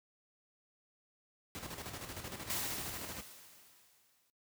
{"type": "noise with tremolo", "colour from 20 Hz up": "pink", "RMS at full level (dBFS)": -43, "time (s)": [1.55, 3.21], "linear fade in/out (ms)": 0, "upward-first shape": "square", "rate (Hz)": 13, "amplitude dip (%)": 50}
{"type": "noise with exponential decay", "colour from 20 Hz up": "white", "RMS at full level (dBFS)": -36, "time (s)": [2.5, 4.3], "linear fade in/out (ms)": 0, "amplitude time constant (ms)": 390}
{"effects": ["noise-tail reverb RT60 0.1 s tail -17 dB re dry", "high-pass 60 Hz 12 dB/octave"]}